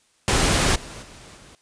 pink noise with level steps, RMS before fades -19 / -38 / -44 / -47 dBFS, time 0.28-1.55 s, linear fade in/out 0 ms, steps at 0.75 / 1.02 / 1.36 s, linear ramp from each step 10 ms, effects white hiss -62 dBFS RMS until 1.61 s + resampled to 22050 Hz

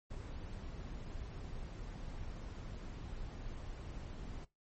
brown noise, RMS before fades -45 dBFS, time 0.1-4.45 s, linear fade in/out 10 ms, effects noise-tail reverb RT60 0.2 s tail -20 dB re dry + MP3 32 kbps

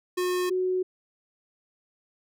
square / sine tone pair in turn, 361.9 / 369.1 Hz, F#4 / F#4, -38 / -4 cents, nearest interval unison, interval 34 cents, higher second, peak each -25 / -23 dBFS, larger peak second, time 0.17-0.5 / 0.5-0.83 s, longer neither, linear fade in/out 10 ms, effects none

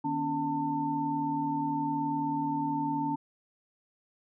sine tone cluster, 154.1 / 245.3 / 284.3 / 896 Hz, D#3 / B3 / C#4 / A5, -16 / -12 / +44 / +31 cents, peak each -39 / -39 / -31 / -31 dBFS, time 0.04-3.16 s, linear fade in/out 10 ms, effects none

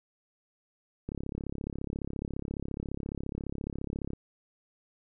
click train, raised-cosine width 3 ms, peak -22 dBFS, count 106, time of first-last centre 1.09-4.133 s, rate 34.5 Hz, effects none

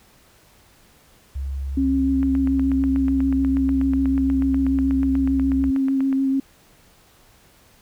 sine tone with pitch glide, 68.1 to 66.01 Hz, C#2 to C2, -30 to +16 cents, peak -24 dBFS, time 1.35-5.71 s, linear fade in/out 10 ms, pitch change -54 cents, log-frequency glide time 2.13-3.05 s
sine tone with vibrato, 269 Hz, C4, 48 cents sharp, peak -17 dBFS, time 1.77-6.4 s, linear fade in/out 5 ms, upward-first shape triangle, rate 6.8 Hz, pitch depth 18 cents each way
click train, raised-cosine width 0.5 ms, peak -21 dBFS, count 33, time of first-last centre 2.23-6.128 s, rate 8.21 Hz
effects pink hiss -54 dBFS RMS until 7.81 s

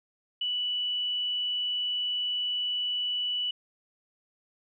sine tone, 2960 Hz, F#7, in tune, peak -27 dBFS, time 0.41-3.51 s, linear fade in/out 5 ms, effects none

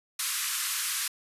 white band-pass noise, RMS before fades -31 dBFS, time 0.19-1.08 s, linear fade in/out 5 ms, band 1100 to 13000 Hz, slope 48 dB/octave, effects resampled to 32000 Hz

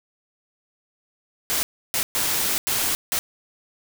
white noise bursts at uneven times, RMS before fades -23 dBFS, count 5, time 1.5-1.63 / 1.94-2.03 / 2.15-2.58 / 2.67-2.95 / 3.12-3.19 s, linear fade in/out 0 ms, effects none

